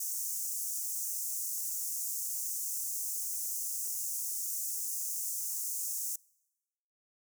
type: high-pass noise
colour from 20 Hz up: pink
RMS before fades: -36 dBFS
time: 0-6.16 s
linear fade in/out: 5 ms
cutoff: 6100 Hz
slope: 48 dB/octave
effects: noise-tail reverb RT60 1.0 s tail -26 dB re dry